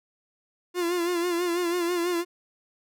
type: tone with vibrato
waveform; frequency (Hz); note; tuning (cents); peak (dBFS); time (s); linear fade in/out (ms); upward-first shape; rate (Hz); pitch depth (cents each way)
45% pulse; 348.4; F4; -4; -24; 0.74-2.25; 50; sine; 6.1; 56
effects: none